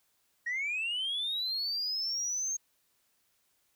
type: linear sweep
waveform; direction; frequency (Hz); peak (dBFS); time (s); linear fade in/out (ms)
sine; up; 1864.7 to 6470; -29; 0.46-2.57; 10
effects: tanh soft clip ceiling -28 dBFS + white hiss -73 dBFS RMS until 3.75 s